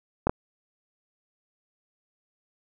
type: clicks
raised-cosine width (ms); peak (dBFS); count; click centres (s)
1; -8; 2; 0.27 / 0.295
effects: none